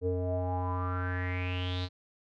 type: tone with low-pass filter sweep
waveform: square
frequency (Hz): 90.7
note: F#2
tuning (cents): -34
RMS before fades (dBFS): -32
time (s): 0.01-1.89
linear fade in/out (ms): 50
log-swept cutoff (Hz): 430 to 4200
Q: 7.4
effects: none